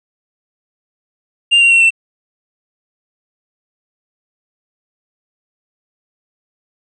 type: tone with pitch steps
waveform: triangle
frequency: 2794 / 2759 / 2724 / 2689 Hz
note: F7 / F7 / F7 / E7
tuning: 0 / -22 / -44 / +34 cents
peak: -5 dBFS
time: 1.51-1.906 s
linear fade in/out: 20 ms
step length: 99 ms
effects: resampled to 24000 Hz